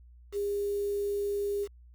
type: tone with quantisation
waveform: sine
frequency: 405.6 Hz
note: G#4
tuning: 41 cents flat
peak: -28 dBFS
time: 0.32-1.68 s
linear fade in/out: 50 ms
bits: 8
effects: added 60 Hz sine -51 dBFS peak until 1.94 s